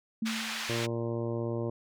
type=tone with exponential decay; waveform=sine; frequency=223 Hz; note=A3; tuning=23 cents sharp; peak=-27 dBFS; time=0.22-0.91 s; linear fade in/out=5 ms; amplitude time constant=150 ms
type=band-pass noise; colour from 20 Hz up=white; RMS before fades=-36 dBFS; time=0.25-0.87 s; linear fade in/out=20 ms; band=1100 to 3600 Hz; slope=12 dB/octave
type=harmonic tone; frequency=116.54 Hz; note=A#2; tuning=in tune; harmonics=1 / 2 / 3 / 4 / 5 / 6 / 7 / 8 / 9; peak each=-34 / -38 / -35 / -38 / -39 / -52 / -53 / -49 / -50 dBFS; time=0.69-1.7 s; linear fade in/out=5 ms
effects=none